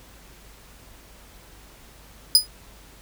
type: tone with exponential decay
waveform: sawtooth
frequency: 4977 Hz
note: D#8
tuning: in tune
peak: -5 dBFS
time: 2.35-2.47 s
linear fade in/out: 1 ms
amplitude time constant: 25 ms
effects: added 50 Hz sine -50 dBFS peak until 3.01 s + pink hiss -50 dBFS RMS until 3.01 s